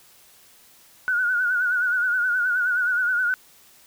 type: tone with vibrato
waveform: sine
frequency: 1466 Hz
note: F#6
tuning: 16 cents flat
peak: -19 dBFS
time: 1.08-3.34 s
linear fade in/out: 0 ms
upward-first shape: sine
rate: 9.5 Hz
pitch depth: 66 cents each way
effects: white hiss -53 dBFS RMS until 3.86 s